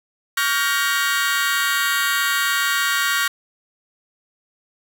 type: chord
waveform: sawtooth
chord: G half-diminished seventh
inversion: second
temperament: just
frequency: 1128.9 / 1411.2 / 1568 / 1881.6 Hz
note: Db6 / F6 / G6 / Bb6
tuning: +31 / +18 / 0 / +16 cents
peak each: -21 / -19 / -21 / -19 dBFS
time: 0.37-3.28 s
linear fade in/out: 5 ms
effects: none